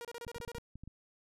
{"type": "tone bursts", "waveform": "sawtooth", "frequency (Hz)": 473.5, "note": "A#4", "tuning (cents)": 27, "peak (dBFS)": -38, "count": 9, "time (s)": [0.01, 0.584], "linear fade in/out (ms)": 0, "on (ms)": 38, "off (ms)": 29}
{"type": "clicks", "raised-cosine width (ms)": 5, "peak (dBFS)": -35, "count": 9, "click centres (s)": [0.268, 0.362, 0.403, 0.478, 0.551, 0.582, 0.756, 0.836, 0.876]}
{"effects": ["resampled to 32000 Hz"]}